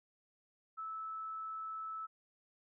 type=tone; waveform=sine; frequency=1308 Hz; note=E6; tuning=14 cents flat; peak=-40 dBFS; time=0.77-2.07 s; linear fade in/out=20 ms; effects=none